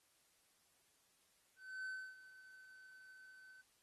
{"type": "tone with ADSR envelope", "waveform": "triangle", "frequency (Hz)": 1525, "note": "G6", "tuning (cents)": -48, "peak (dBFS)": -40, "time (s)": [1.56, 3.62], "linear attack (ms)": 310, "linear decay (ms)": 280, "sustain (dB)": -16, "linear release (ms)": 12, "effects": ["white hiss -75 dBFS RMS until 3.82 s", "AAC 32 kbps"]}